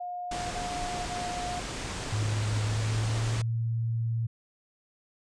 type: tone bursts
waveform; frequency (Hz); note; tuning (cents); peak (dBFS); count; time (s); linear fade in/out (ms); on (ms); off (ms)
sine; 714; F5; +38; -33; 3; 0-1.602; 10; 510; 36
type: low-pass noise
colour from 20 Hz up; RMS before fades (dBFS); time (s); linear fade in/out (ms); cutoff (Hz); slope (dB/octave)
pink; -36; 0.31-3.42; 5; 8900; 48
type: tone with pitch glide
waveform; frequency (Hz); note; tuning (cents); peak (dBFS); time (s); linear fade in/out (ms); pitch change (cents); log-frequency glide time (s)
sine; 106.4 to 114.7; G#2 to A#2; +42 to -28; -26; 2.12-4.27; 10; +130; 2.58-3.5
effects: none